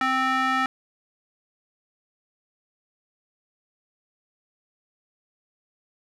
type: tone with band-pass filter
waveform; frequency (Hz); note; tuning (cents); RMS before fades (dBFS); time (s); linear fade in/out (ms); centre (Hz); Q
square; 261.6; C4; 0; -23; 0.01-0.66; 2; 1500; 2
effects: none